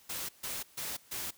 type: noise bursts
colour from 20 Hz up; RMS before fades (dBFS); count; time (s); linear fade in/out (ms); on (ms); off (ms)
white; -38; 4; 0.09-1.31; 10; 200; 140
effects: white hiss -61 dBFS RMS until 1.37 s